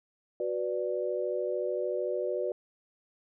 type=chord; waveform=sine; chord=B minor; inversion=second; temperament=equal; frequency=370 / 493.9 / 587.3 Hz; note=F#4 / B4 / D5; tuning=0 / 0 / 0 cents; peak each=-33 dBFS; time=0.4-2.52 s; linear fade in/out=2 ms; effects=none